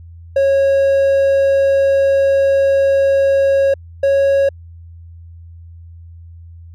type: tone pair in turn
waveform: triangle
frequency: 548 / 551.2 Hz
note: C#5 / C#5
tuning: -20 / -10 cents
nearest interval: unison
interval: 10 cents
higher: second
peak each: -8 dBFS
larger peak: neither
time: 0.36-3.74 / 4.03-4.49 s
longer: first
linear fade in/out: 5 ms
effects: added 84 Hz sine -34 dBFS peak until 6.74 s